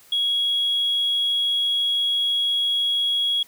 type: tone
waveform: triangle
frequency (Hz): 3322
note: G#7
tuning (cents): 0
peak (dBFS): -16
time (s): 0.12-3.43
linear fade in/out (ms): 5
effects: tanh soft clip ceiling -16 dBFS + white hiss -52 dBFS RMS until 3.47 s